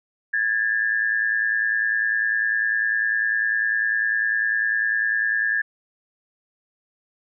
sine tone pair together, 1650 / 1760 Hz, G#6 / A6, -12 / 0 cents, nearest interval minor second, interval 112 cents, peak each -22 dBFS, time 0.33-5.62 s, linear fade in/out 10 ms, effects none

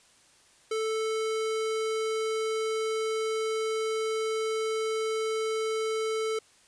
square tone, 440 Hz, A4, in tune, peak -28 dBFS, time 0.71-6.39 s, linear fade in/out 5 ms, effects white hiss -60 dBFS RMS until 6.67 s + resampled to 22050 Hz

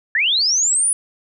sine linear sweep, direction up, 1661.2 to 10000 Hz, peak -14 dBFS, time 0.15-0.93 s, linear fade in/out 2 ms, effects none

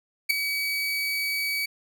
30% pulse tone with ADSR envelope, 2274 Hz, C#7, 44 cents sharp, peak -13 dBFS, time 0.29-1.66 s, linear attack 16 ms, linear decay 4 ms, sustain -10 dB, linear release 9 ms, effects none

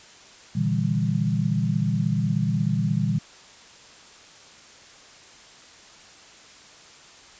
sine chord, E half-diminished seventh, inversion second, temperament just, 118.67 / 148.33 / 164.81 / 197.78 Hz, Bb2 / D3 / E3 / G3, +31 / +18 / 0 / +16 cents, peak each -26 dBFS, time 0.55-3.19 s, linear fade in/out 10 ms, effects white hiss -48 dBFS RMS until 7.39 s + resampled to 16000 Hz

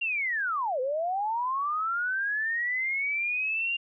sine linear two-way sweep, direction down then up, 2805 to 493.9 to 2805 Hz, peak -26 dBFS, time 0.01-3.77 s, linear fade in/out 10 ms, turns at 0.8 s, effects none

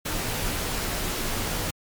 pink noise with comb filter, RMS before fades -28 dBFS, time 0.05-1.71 s, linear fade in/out 10 ms, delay 15 ms, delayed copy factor -0.6, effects MP3 96 kbps

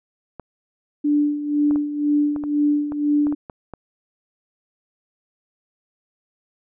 clicks, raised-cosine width 1 ms, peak -20 dBFS, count 10, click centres 0.397 / 1.71 / 1.759 / 2.362 / 2.438 / 2.921 / 3.269 / 3.325 / 3.498 / 3.737 s
sine tone with tremolo, 293.7 Hz, D4, in tune, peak -14 dBFS, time 1.04-3.35 s, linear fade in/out 10 ms, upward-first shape sine, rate 2 Hz, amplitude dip 70%
effects none

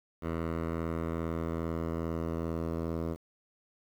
10% pulse tone with low-pass filter sweep, 82.41 Hz, E2, in tune, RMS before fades -34 dBFS, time 0.21-3.17 s, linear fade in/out 50 ms, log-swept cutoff 1700 to 860 Hz, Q 0.89, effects 9-bit

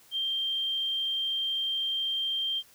sine tone, 3168 Hz, G7, 18 cents sharp, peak -27 dBFS, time 0.11-2.63 s, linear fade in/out 50 ms, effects white hiss -58 dBFS RMS until 2.74 s

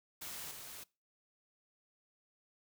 white noise with level steps, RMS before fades -45 / -49 dBFS, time 0.21-0.84 s, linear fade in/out 10 ms, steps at 0.51 s, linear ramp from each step 2 ms, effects noise-tail reverb RT60 0.3 s tail -23 dB re dry

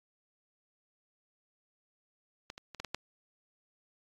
clicks, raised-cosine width 0.2 ms, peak -24 / -28 / -29 / -21 / -21 / -16 dBFS, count 6, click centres 2.501 / 2.579 / 2.747 / 2.8 / 2.847 / 2.946 s, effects AAC 32 kbps

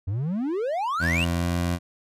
triangle exponential sweep, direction up, 89.1 to 2960 Hz, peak -22 dBFS, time 0.07-1.25 s, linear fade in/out 10 ms
20% pulse tone with pitch glide, 84.1 to 86.92 Hz, E2 to F2, +35 to -8 cents, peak -18 dBFS, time 0.99-1.79 s, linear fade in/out 50 ms, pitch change +57 cents, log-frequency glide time 1.12-1.49 s
effects resampled to 32000 Hz

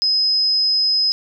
sine tone, 5070 Hz, D#8, 32 cents sharp, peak -14 dBFS, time 0.02-1.12 s, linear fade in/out 0 ms, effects none

